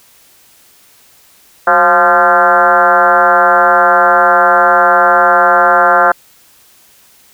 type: tone with frequency modulation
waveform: sine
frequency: 1039 Hz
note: C6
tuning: 12 cents flat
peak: -5 dBFS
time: 1.67-6.12 s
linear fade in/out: 5 ms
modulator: 168 Hz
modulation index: 3.1
effects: white hiss -46 dBFS RMS until 7.33 s